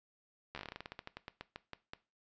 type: slowing click train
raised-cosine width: 0.3 ms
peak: -27 dBFS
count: 21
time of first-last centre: 0.55-1.935 s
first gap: 12 ms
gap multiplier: 1.16
effects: noise-tail reverb RT60 0.3 s tail -18 dB re dry + resampled to 16000 Hz